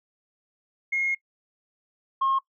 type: tone pair in turn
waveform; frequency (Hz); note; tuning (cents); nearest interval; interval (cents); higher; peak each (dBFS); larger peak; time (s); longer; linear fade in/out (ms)
sine; 2151 / 1075.5; C7 / C6; +47 / +47; octave; 1200; first; -22 / -19; second; 0.92-1.15 / 2.21-2.39; first; 10
effects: noise-tail reverb RT60 0.1 s tail -21 dB re dry + tanh soft clip ceiling -17 dBFS